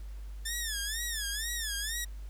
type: tone with vibrato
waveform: 10% pulse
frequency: 1760 Hz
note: A6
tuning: in tune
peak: -24 dBFS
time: 0.45-2.05 s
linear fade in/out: 10 ms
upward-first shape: sine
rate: 2.1 Hz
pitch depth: 150 cents each way
effects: added 50 Hz sine -39 dBFS peak until 2.29 s + pink hiss -61 dBFS RMS until 2.29 s